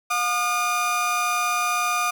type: tone pair together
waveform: 30% pulse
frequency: 717 / 1215.6 Hz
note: F5 / D#6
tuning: +45 / -41 cents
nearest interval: major sixth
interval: 914 cents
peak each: -25 / -19 dBFS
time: 0.1-2.11 s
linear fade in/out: 10 ms
effects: none